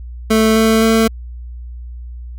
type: tone with pitch steps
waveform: 25% pulse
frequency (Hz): 220.2 / 222.1 / 224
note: A3 / A3 / A3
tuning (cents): +2 / +16 / +31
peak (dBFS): -6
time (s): 0.3-1.08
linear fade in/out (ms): 10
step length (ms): 260
effects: added 60 Hz sine -27 dBFS peak until 2.38 s